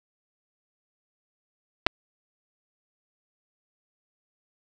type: clicks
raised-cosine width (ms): 0.3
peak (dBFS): -4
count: 2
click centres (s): 1.865 / 1.868
effects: none